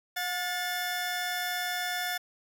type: tone pair together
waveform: 20% pulse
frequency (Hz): 721.5 / 1752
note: F#5 / A6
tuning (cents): -44 / -8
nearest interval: octave + minor third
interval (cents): 1536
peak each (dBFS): -28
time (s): 0.16-2.18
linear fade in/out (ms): 10
effects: none